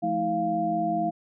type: tone cluster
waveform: sine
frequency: 171.7 / 215.8 / 321.4 / 696 Hz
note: F3 / A3 / E4 / F5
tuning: -29 / -33 / -44 / -6 cents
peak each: -34 / -32 / -30 / -25 dBFS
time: 0.02-1.11 s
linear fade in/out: 20 ms
effects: none